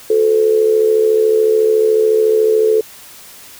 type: tone with amplitude modulation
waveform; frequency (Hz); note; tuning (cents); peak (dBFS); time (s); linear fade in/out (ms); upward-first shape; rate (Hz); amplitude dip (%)
sine; 436.6; A4; -13; -6; 0.1-2.81; 5; sine; 73.9; 65
effects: white hiss -38 dBFS RMS until 3.59 s